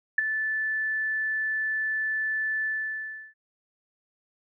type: tone with ADSR envelope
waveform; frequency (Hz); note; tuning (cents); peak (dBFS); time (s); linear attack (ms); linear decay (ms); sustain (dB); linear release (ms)
sine; 1750; A6; -10; -15; 0.18-3.34; 5; 14; -10; 690
effects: none